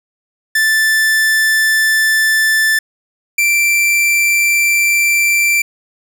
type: tone pair in turn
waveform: 45% pulse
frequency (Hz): 1760 / 2349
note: A6 / D7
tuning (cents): 0 / 0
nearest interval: perfect fourth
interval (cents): 500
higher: second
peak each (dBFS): -10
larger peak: neither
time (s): 0.55-2.79 / 3.38-5.62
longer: neither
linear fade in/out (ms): 5
effects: none